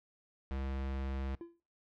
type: tone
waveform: square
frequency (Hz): 67.1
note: C2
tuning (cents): +44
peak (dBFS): -36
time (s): 0.51-1.35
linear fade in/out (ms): 0
type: tone with exponential decay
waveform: triangle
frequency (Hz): 340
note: F4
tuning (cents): -46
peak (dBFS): -37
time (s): 1.41-1.6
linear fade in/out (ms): 0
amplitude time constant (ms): 40
effects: noise-tail reverb RT60 0.4 s tail -24 dB re dry + low-pass 3000 Hz 12 dB/octave